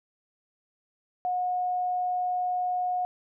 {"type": "tone", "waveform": "sine", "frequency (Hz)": 725, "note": "F#5", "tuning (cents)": -35, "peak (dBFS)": -25, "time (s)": [1.25, 3.05], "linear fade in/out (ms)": 0, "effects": []}